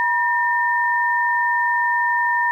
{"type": "tone pair together", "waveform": "sine", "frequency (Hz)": [961, 1812.1], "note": ["B5", "A#6"], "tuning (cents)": [-48, -49], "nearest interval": "major seventh", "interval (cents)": 1099, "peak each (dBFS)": -19, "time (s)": [0, 2.51], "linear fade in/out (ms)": 0, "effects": ["9-bit"]}